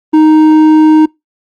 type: tone with hard clipping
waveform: sine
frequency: 311.1 Hz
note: D#4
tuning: in tune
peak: -4 dBFS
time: 0.13-1.06 s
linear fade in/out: 10 ms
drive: 6 dB
effects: noise-tail reverb RT60 0.2 s tail -26 dB re dry + Opus 24 kbps